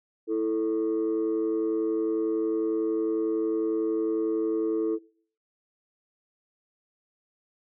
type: tone pair together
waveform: sine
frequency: 329 / 440 Hz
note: E4 / A4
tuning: -3 / 0 cents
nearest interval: perfect fourth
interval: 503 cents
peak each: -25 dBFS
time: 0.27-4.99 s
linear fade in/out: 50 ms
effects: noise-tail reverb RT60 0.5 s tail -22 dB re dry + tanh soft clip ceiling -20 dBFS